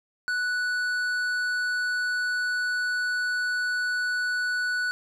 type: tone with tanh clipping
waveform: sine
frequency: 1480 Hz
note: F#6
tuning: in tune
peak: -26 dBFS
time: 0.28-4.91 s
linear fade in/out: 0 ms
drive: 10 dB
effects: none